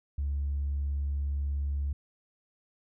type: tone with tanh clipping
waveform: triangle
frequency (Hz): 70.8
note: C#2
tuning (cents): +37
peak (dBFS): -28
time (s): 0.18-1.93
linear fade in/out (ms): 5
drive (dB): 5
effects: none